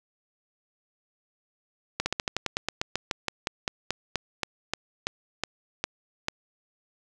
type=slowing click train; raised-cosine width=0.2 ms; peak=-9 dBFS; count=23; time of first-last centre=2-6.284 s; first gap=60 ms; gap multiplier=1.1; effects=none